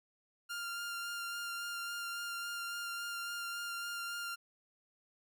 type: tone with vibrato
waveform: sawtooth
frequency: 1396.9 Hz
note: F6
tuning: in tune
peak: -35 dBFS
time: 0.49-4.36 s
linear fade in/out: 20 ms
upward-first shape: sine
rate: 3.6 Hz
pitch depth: 12 cents each way
effects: none